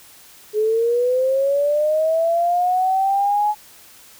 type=linear sweep; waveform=sine; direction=up; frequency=420 to 848 Hz; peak=-15 dBFS; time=0.53-3.55 s; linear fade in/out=50 ms; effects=white hiss -46 dBFS RMS until 4.19 s